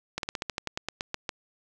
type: slowing click train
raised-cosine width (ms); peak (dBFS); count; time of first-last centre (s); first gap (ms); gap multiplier
0.2; -13; 13; 0.18-1.292; 52; 1.1
effects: none